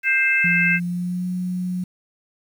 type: harmonic tone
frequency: 525 Hz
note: C5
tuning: 6 cents sharp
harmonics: 3 / 4 / 5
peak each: -20 / -20 / -20 dBFS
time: 0.03-0.8 s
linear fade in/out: 50 ms
type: tone with pitch glide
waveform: sine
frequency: 174.2 to 181.28 Hz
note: F3 to F#3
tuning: -4 to -35 cents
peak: -22 dBFS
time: 0.44-1.84 s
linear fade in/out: 5 ms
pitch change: +69 cents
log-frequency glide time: 0.75-1.28 s
effects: 8-bit